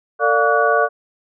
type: tone cluster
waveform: sine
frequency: 451.9 / 588 / 705 / 1140 / 1470 Hz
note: A4 / D5 / F5 / C#6 / F#6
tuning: +46 / +2 / +16 / +48 / -12 cents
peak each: -19 dBFS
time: 0.19-0.89 s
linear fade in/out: 50 ms
effects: none